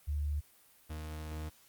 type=tone pair in turn; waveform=sine / 40% pulse; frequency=73.42 / 77.67 Hz; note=D2 / D#2; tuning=0 / -2 cents; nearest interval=minor second; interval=98 cents; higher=second; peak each=-31 / -37 dBFS; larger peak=first; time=0.07-0.41 / 0.89-1.5 s; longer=second; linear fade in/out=20 ms; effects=white hiss -63 dBFS RMS until 1.68 s + Opus 32 kbps